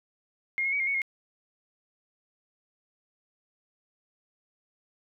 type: tone with pitch steps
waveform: sine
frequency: 2135 / 2167 / 2262 / 2128 / 2221 / 2145 Hz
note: C7 / C#7 / C#7 / C7 / C#7 / C7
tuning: +34 / -40 / +34 / +29 / +3 / +42 cents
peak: -25 dBFS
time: 0.58-1.018 s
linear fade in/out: 0 ms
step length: 73 ms
effects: none